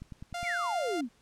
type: click train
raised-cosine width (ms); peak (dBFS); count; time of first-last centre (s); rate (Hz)
5; -30; 5; 0.02-0.43; 9.76
type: tone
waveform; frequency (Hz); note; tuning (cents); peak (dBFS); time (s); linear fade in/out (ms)
sawtooth; 698.5; F5; 0; -30; 0.34-1.01; 5
type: exponential sweep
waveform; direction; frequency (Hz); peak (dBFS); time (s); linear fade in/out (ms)
sine; down; 2456 to 216.8; -30; 0.43-1.09; 50
effects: pink hiss -65 dBFS RMS until 1.21 s + low-pass 9000 Hz 12 dB/octave